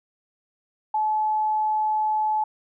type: tone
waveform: sine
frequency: 860 Hz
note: A5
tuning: 40 cents flat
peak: -20 dBFS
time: 0.94-2.44 s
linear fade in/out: 5 ms
effects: none